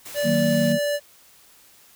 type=noise; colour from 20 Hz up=white; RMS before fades=-38 dBFS; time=0.05-0.73 s; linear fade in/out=10 ms
type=tone; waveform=square; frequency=582 Hz; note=D5; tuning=16 cents flat; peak=-22 dBFS; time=0.14-1 s; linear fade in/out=50 ms
type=chord; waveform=sine; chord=D# minor; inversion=none; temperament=just; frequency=155.56 / 186.68 / 233.3 Hz; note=D#3 / F#3 / A#3; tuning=0 / +16 / +2 cents; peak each=-25 / -25 / -21 dBFS; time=0.23-0.79 s; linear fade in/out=50 ms
effects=white hiss -53 dBFS RMS until 1.95 s